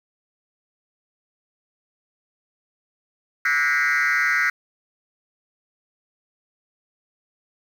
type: tone with frequency modulation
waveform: sine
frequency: 1743 Hz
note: A6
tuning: 17 cents flat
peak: -15 dBFS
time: 3.45-4.5 s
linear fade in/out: 5 ms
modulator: 143 Hz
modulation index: 2.7
effects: tanh soft clip ceiling -16 dBFS + 7-bit